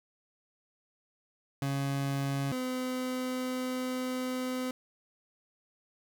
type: tone pair in turn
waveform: 30% pulse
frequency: 138.59 / 254.9 Hz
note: C#3 / C4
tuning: 0 / -45 cents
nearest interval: major seventh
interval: 1055 cents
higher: second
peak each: -27 / -29 dBFS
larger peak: first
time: 1.62-2.52 / 2.52-4.71 s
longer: second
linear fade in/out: 2 ms
effects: none